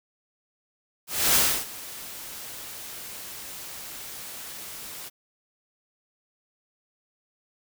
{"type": "noise with ADSR envelope", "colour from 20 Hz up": "white", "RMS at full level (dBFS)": -19, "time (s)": [1.07, 5.1], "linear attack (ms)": 280, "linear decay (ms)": 300, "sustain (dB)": -20, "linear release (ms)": 27, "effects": []}